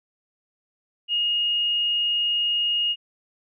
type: tone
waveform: sine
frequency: 2860 Hz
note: F7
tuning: 41 cents sharp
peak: -20 dBFS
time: 1.08-2.96 s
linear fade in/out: 50 ms
effects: none